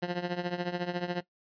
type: tone with tremolo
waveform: 15% pulse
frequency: 176.6 Hz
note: F3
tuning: 20 cents sharp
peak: -21 dBFS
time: 0.02-1.21 s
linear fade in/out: 10 ms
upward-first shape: triangle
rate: 14 Hz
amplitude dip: 85%
effects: noise-tail reverb RT60 0.1 s tail -17 dB re dry + resampled to 11025 Hz